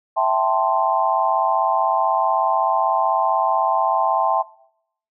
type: chord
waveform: sine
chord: A minor seventh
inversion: second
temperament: equal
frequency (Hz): 659.3 / 784 / 880 / 1046.5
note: E5 / G5 / A5 / C6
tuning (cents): 0 / 0 / 0 / 0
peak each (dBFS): -21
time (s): 0.16-4.43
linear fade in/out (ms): 20
effects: noise-tail reverb RT60 0.7 s tail -21 dB re dry